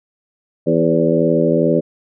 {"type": "harmonic tone with a mistuned harmonic", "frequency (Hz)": 82.41, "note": "E2", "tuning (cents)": 0, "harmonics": [2, 3, 4, 5, 6, 7], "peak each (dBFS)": [-19, -19, -19, -19, -19, -19], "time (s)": [0.66, 1.81], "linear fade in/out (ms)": 20, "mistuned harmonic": 6, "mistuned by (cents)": 32, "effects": []}